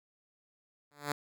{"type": "tone with exponential growth", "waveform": "5% pulse", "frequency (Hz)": 145.4, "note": "D3", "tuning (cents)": -17, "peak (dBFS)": -17, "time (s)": [0.91, 1.12], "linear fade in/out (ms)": 2, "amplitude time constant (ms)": 45, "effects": []}